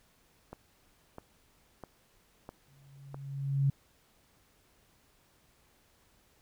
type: click train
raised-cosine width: 1 ms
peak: -29 dBFS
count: 5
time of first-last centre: 0.53-3.144 s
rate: 1.53 Hz
type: tone with exponential growth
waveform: sine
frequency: 138.2 Hz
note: C#3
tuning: 5 cents flat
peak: -22 dBFS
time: 2.68-3.7 s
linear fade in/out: 5 ms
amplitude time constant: 220 ms
effects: pink hiss -67 dBFS RMS until 6.41 s